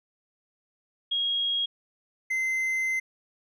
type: tone pair in turn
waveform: sine / triangle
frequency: 3281 / 2067 Hz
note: G#7 / C7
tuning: -22 / -22 cents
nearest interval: minor sixth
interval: 800 cents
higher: first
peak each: -24 / -23 dBFS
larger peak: second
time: 1.11-1.66 / 2.3-3 s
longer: second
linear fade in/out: 10 ms
effects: none